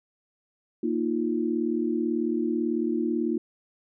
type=chord; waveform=sine; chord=Bb suspended fourth; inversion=none; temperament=equal; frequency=233.1 / 311.1 / 349.2 Hz; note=Bb3 / Eb4 / F4; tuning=0 / 0 / 0 cents; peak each=-28 dBFS; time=0.83-3.38 s; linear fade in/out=5 ms; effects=none